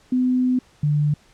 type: tone pair in turn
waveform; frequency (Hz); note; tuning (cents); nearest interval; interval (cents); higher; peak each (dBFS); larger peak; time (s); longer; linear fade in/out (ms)
sine; 252.9 / 148.09; B3 / D3; +41 / +15; major sixth; 926; first; -16; neither; 0.12-0.59 / 0.83-1.14; first; 5
effects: pink hiss -55 dBFS RMS until 1.33 s + low-pass 8000 Hz 12 dB/octave